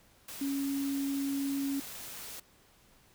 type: tone in noise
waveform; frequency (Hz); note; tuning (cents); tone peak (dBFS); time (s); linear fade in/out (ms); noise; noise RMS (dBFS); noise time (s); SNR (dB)
sine; 277.2; C#4; 0; -30; 0.41-1.8; 5; white; -44; 0.28-2.4; +11
effects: pink hiss -63 dBFS RMS until 3.14 s